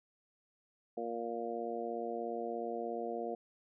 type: harmonic tone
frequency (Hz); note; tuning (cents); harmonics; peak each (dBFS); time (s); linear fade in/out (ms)
116.9; A#2; +5; 2 / 3 / 4 / 5 / 6; -45 / -43 / -40 / -45 / -41; 0.97-3.35; 5
effects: none